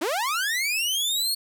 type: linear sweep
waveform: sawtooth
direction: up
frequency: 275.6 to 4389 Hz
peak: -20 dBFS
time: 0.01-1.35 s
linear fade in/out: 10 ms
effects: none